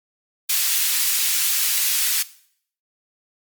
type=high-pass noise; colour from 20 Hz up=white; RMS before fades=-20 dBFS; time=0.49-2.23 s; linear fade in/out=10 ms; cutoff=2100 Hz; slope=12 dB/octave; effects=noise-tail reverb RT60 0.6 s tail -18 dB re dry + Opus 32 kbps